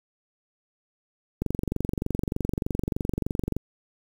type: click train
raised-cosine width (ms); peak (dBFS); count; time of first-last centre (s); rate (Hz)
3; -13; 51; 1.42-3.566; 23.3
effects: 7-bit